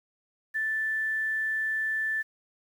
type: tone with quantisation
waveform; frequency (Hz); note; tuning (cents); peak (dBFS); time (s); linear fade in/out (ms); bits
sine; 1760; A6; 0; -26; 0.54-2.23; 20; 9
effects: none